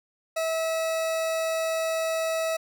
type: tone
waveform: 40% pulse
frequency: 648 Hz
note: E5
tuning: 30 cents flat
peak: -24 dBFS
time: 0.36-2.57 s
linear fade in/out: 10 ms
effects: none